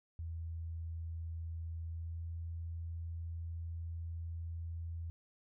sine tone with pitch glide, 82.41 to 83.37 Hz, E2 to E2, 0 to +20 cents, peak -39 dBFS, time 0.19-5.1 s, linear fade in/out 0 ms, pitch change +20 cents, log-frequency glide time 1.89-2.25 s, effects none

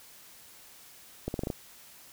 accelerating click train, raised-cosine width 2 ms, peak -18 dBFS, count 6, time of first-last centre 1.28-1.502 s, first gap 61 ms, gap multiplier 0.84, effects white hiss -53 dBFS RMS until 2.12 s

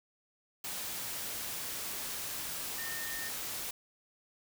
sine tone in noise, 1825 Hz, A#6, 37 cents flat, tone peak -41 dBFS, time 2.78-3.29 s, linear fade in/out 5 ms, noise white, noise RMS -39 dBFS, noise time 0.64-3.71 s, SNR -5 dB, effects none

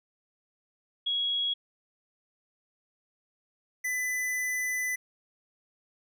sine / square tone pair in turn, 3322 / 2002 Hz, G#7 / B6, 0 / +23 cents, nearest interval major sixth, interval 877 cents, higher first, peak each -26 / -29 dBFS, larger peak first, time 1.06-1.54 / 3.84-4.96 s, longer second, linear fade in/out 10 ms, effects none

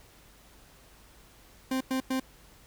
40% pulse tone bursts, 261.6 Hz, C4, in tune, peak -26 dBFS, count 3, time 1.71-2.199 s, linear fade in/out 5 ms, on 97 ms, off 99 ms, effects added 50 Hz sine -60 dBFS peak until 2.66 s + pink hiss -57 dBFS RMS until 2.66 s

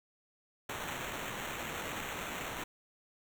violet noise with sample-and-hold, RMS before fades -40 dBFS, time 0.69-2.64 s, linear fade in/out 5 ms, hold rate 4900 Hz, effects none

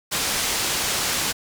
white low-pass noise, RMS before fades -24 dBFS, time 0.11-1.33 s, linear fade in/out 20 ms, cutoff 8100 Hz, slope 12 dB/octave, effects none

